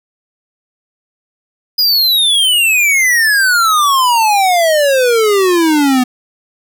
square exponential sweep, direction down, 5000 to 246.9 Hz, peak -9 dBFS, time 1.78-6.04 s, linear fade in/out 10 ms, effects none

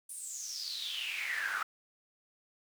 brown noise with high-pass filter sweep, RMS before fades -38 dBFS, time 0.09-1.63 s, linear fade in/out 5 ms, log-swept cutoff 9700 to 1300 Hz, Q 9.3, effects none

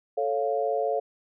sine chord, A augmented, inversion none, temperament equal, 440 / 554.4 / 698.5 Hz, A4 / C#5 / E#5, 0 / 0 / 0 cents, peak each -28 dBFS, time 0.17-1 s, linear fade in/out 10 ms, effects none

